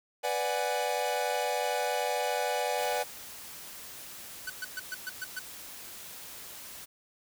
45% pulse chord, G# half-diminished seventh, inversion first, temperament equal, 493.9 / 587.3 / 740 / 830.6 Hz, B4 / D5 / F#5 / G#5, 0 / 0 / 0 / 0 cents, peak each -34 dBFS, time 0.23-3.04 s, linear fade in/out 20 ms
white noise, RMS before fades -45 dBFS, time 2.77-6.86 s, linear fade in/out 20 ms
45% pulse tone bursts, 1500 Hz, F#6, 23 cents sharp, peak -33 dBFS, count 7, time 4.47-5.393 s, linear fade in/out 5 ms, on 29 ms, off 120 ms
effects none

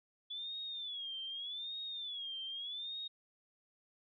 sine tone with vibrato, 3429 Hz, A7, 45 cents flat, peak -40 dBFS, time 0.3-3.08 s, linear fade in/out 10 ms, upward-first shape sine, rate 0.83 Hz, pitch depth 150 cents each way, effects none

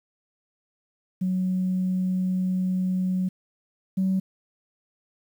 sine tone pair in turn, 185 / 189.43 Hz, F#3 / F#3, 0 / +41 cents, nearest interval unison, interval 41 cents, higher second, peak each -21 / -19 dBFS, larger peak second, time 1.21-3.29 / 3.97-4.2 s, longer first, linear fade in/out 10 ms, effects tanh soft clip ceiling -17 dBFS + 9-bit

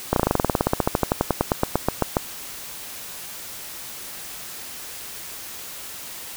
slowing click train, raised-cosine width 1 ms, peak -3 dBFS, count 28, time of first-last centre 0.13-2.169 s, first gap 32 ms, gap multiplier 1.06, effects white hiss -36 dBFS RMS until 6.36 s

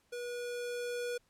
square tone with level ramp, 484.4 Hz, B4, 34 cents flat, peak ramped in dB -39 to -35 dBFS, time 0.12-1.18 s, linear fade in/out 10 ms, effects pink hiss -72 dBFS RMS until 1.29 s + low-pass 12000 Hz 12 dB/octave

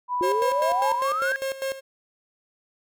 sine tone, 987.8 Hz, B5, in tune, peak -23 dBFS, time 0.08-0.97 s, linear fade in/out 50 ms
sine exponential sweep, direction up, 349.2 to 1654 Hz, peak -23 dBFS, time 0.21-1.36 s, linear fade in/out 0 ms
45% pulse tone with tremolo, 537 Hz, C5, 45 cents sharp, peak -25 dBFS, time 0.22-1.81 s, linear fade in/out 20 ms, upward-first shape square, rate 5 Hz, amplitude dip 75%
effects none

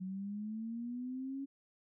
sine linear sweep, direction up, 183.7 to 277.2 Hz, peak -38 dBFS, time 0-1.46 s, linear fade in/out 20 ms, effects none

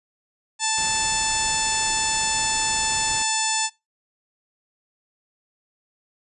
harmonic tone, 880 Hz, A5, in tune, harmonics 1 / 2 / 3 / 4 / 5 / 6 / 7 / 8 / 9 / 10, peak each -27 / -32 / -31 / -30 / -32 / -31 / -33 / -27 / -31 / -32 dBFS, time 0.59-3.7 s, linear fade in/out 50 ms
pink noise, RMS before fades -37 dBFS, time 0.77-3.23 s, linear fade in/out 5 ms
effects noise-tail reverb RT60 0.2 s tail -20 dB re dry + resampled to 24000 Hz

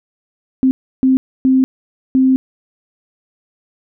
sine tone bursts at uneven times, 261.6 Hz, C4, in tune, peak -8 dBFS, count 4, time 0.63-0.71 / 1.03-1.17 / 1.45-1.64 / 2.15-2.36 s, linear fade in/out 0 ms, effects none

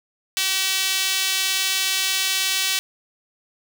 sawtooth tone with high-pass filter, 381.5 Hz, G4, 47 cents flat, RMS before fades -22 dBFS, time 0.37-2.79 s, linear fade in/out 0 ms, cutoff 3100 Hz, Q 1.2, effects none

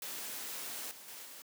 white noise with level steps, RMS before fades -42 / -52 / -48 / -50 dBFS, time 0.02-1.42 s, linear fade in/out 2 ms, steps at 0.91 / 1.08 / 1.25 s, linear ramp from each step 2 ms, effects high-pass 200 Hz 12 dB/octave

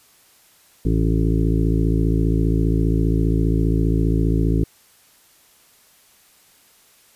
harmonic tone, 55 Hz, A1, in tune, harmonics 1 / 2 / 3 / 5 / 6 / 7 / 8, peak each -19 / -22 / -22 / -24 / -27 / -29 / -32 dBFS, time 0.85-4.64 s, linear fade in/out 5 ms, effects white hiss -54 dBFS RMS until 7.15 s + resampled to 32000 Hz

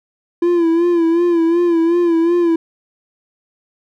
triangle tone with vibrato, 339.1 Hz, E4, 49 cents sharp, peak -9 dBFS, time 0.42-2.56 s, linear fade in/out 5 ms, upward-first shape sine, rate 2.7 Hz, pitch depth 59 cents each way, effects none

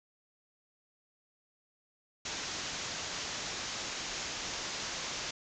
white low-pass noise, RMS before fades -39 dBFS, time 2.25-5.31 s, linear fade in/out 5 ms, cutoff 7100 Hz, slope 96 dB/octave, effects none

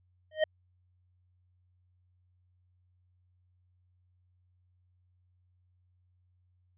square tone with exponential growth, 622.3 Hz, D#5, in tune, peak -21 dBFS, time 0.31-0.44 s, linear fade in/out 5 ms, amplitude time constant 27 ms, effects added 90 Hz sine -66 dBFS peak until 6.77 s + resampled to 8000 Hz

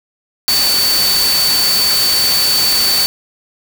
sine tone in noise, 4516 Hz, C#8, 31 cents sharp, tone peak -12 dBFS, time 0.48-3.06 s, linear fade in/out 0 ms, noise white, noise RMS -17 dBFS, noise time 0.48-3.06 s, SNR +2 dB, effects none

